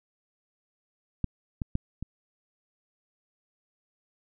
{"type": "clicks", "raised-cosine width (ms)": 5, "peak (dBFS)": [-14, -18, -14, -22], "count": 4, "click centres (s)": [1.243, 1.618, 1.754, 2.026], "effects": []}